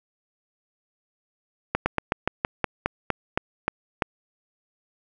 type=slowing click train; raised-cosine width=0.5 ms; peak=-6 dBFS; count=12; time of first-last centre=1.75-4.022 s; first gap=110 ms; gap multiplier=1.12; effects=none